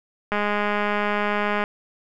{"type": "click train", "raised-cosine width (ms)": 0.5, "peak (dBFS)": -9, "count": 274, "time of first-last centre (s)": [0.32, 1.639], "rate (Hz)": 207, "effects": []}